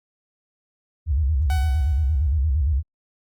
sine tone with vibrato, 72 Hz, D2, 34 cents flat, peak -17 dBFS, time 1.06-2.83 s, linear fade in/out 50 ms, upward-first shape square, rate 8.7 Hz, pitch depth 170 cents each way
sawtooth tone with exponential decay, 750 Hz, F#5, 23 cents sharp, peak -24 dBFS, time 1.5-2.38 s, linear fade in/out 0 ms, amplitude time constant 190 ms
effects Opus 48 kbps

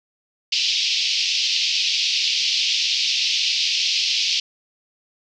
white band-pass noise, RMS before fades -21 dBFS, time 0.52-4.4 s, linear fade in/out 5 ms, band 2500 to 5400 Hz, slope 48 dB/octave, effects none

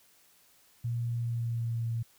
sine tone with pitch glide, 118.3 to 115.46 Hz, A#2 to A#2, +26 to -16 cents, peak -29 dBFS, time 0.84-2.03 s, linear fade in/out 10 ms, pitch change -42 cents, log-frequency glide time 1.09-1.86 s, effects white hiss -63 dBFS RMS until 2.18 s

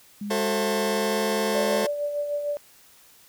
sine tone with pitch glide, 205.1 to 208.9 Hz, G#3 to G#3, -21 to +10 cents, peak -29 dBFS, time 0.21-1.85 s, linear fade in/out 5 ms, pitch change +31 cents, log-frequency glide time 0.91-1.15 s
sawtooth chord, F# half-diminished seventh, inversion none, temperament just, 370 / 444 / 532.8 / 666 Hz, F#4 / A4 / C5 / E5, 0 / +16 / +31 / +18 cents, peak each -28 / -22 / -25 / -27 dBFS, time 0.3-1.87 s, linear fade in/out 10 ms
sine tone with tremolo, 583 Hz, D5, 13 cents flat, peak -23 dBFS, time 1.55-2.57 s, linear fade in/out 0 ms, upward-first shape sine, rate 6.6 Hz, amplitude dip 45%
effects white hiss -54 dBFS RMS until 3.28 s

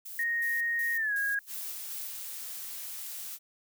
violet noise with tremolo, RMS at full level -42 dBFS, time 0.05-2.08 s, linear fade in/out 10 ms, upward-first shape square, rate 2.7 Hz, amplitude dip 80%
sine tone with pitch glide, 1864.7 to 1642.2 Hz, A#6 to G#6, 0 to -20 cents, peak -27 dBFS, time 0.19-1.39 s, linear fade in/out 2 ms, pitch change -220 cents, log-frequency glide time 0.95-1.14 s
blue noise, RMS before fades -40 dBFS, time 1.46-3.39 s, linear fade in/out 50 ms
effects none

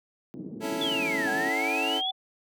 pink band-pass noise, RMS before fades -39 dBFS, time 0.34-1.49 s, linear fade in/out 0 ms, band 190 to 340 Hz, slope 24 dB/octave
25% pulse chord, A major, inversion first, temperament equal, 277.2 / 329.6 / 440 Hz, C#4 / E4 / A4, 0 / 0 / 0 cents, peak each -30 dBFS, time 0.6-2.02 s, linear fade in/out 50 ms
sine exponential two-way sweep, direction down then up, 3510 to 1624 to 3510 Hz, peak -27 dBFS, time 0.81-2.11 s, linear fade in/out 5 ms, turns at 1.3 s
sine tone, 755 Hz, F#5, 35 cents sharp, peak -32 dBFS, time 1.26-2.12 s, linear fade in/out 20 ms
effects none

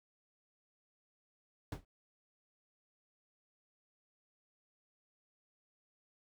brown noise with exponential decay, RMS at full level -34 dBFS, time 1.72-1.85 s, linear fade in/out 2 ms, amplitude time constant 27 ms, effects none

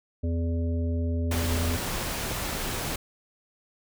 harmonic tone, 83.7 Hz, E2, 27 cents sharp, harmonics 1 / 3 / 5 / 7, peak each -25 / -32 / -39 / -40 dBFS, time 0.23-1.77 s, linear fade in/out 10 ms
pink noise, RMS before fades -31 dBFS, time 1.31-2.96 s, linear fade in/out 5 ms
effects none

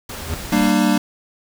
pink noise, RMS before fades -31 dBFS, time 0.09-0.71 s, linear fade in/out 5 ms
square tone with exponential growth, 81.8 Hz, E2, 13 cents flat, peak -19 dBFS, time 0.11-0.34 s, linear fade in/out 0 ms, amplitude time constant 49 ms
square chord, G minor, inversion none, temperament equal with one note detuned, 196 / 233.1 / 299.5 Hz, G3 / Bb3 / D4, 0 / 0 / +34 cents, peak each -19 dBFS, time 0.52-0.98 s, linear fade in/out 5 ms
effects none

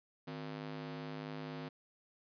sawtooth ring-modulated tone, 207.7 Hz, G#3, in tune, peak -35 dBFS, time 0.27-1.69 s, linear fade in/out 10 ms, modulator 52.3 Hz, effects resampled to 11025 Hz

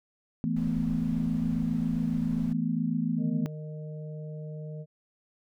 sine chord, E suspended fourth, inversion none, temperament just, 164.81 / 219.8 / 247.2 Hz, E3 / A3 / B3, 0 / -2 / +2 cents, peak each -30 dBFS, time 0.44-3.46 s, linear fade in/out 0 ms
brown noise, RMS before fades -41 dBFS, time 0.56-2.53 s, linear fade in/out 5 ms
harmonic tone, 153.6 Hz, D#3, 22 cents flat, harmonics 1 / 3 / 4, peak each -36 / -46 / -48 dBFS, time 3.17-4.86 s, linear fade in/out 50 ms
effects none

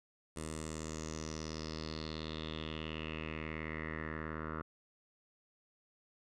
10% pulse tone with low-pass filter sweep, 78.6 Hz, D#2, 18 cents sharp, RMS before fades -42 dBFS, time 0.36-4.62 s, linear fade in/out 5 ms, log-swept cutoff 9000 to 1400 Hz, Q 5.3, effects none

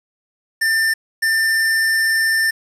square tone bursts at uneven times, 1791 Hz, A6, 30 cents sharp, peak -15 dBFS, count 2, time 0.61-0.94 / 1.22-2.51 s, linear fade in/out 10 ms, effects resampled to 32000 Hz + 7-bit

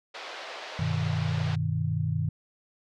pink band-pass noise, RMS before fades -40 dBFS, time 0.14-1.56 s, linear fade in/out 10 ms, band 480 to 4700 Hz, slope 24 dB/octave
sine chord, G augmented, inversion none, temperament equal, 98 / 123.47 / 155.56 Hz, G2 / B2 / D#3, 0 / 0 / 0 cents, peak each -30 / -31 / -28 dBFS, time 0.79-2.29 s, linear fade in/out 5 ms
effects none

